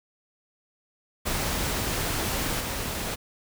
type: noise with level steps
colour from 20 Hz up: pink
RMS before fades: -28 / -31 dBFS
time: 1.25-3.16 s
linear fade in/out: 20 ms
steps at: 2.6 s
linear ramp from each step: 10 ms
effects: none